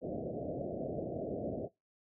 white low-pass noise, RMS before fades -38 dBFS, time 0.01-1.69 s, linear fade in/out 50 ms, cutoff 680 Hz, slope 96 dB/octave, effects noise-tail reverb RT60 0.2 s tail -22 dB re dry + high-pass 100 Hz 12 dB/octave

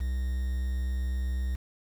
triangle tone with quantisation, 64 Hz, C2, 38 cents flat, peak -25 dBFS, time 0-1.56 s, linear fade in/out 10 ms, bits 8, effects none

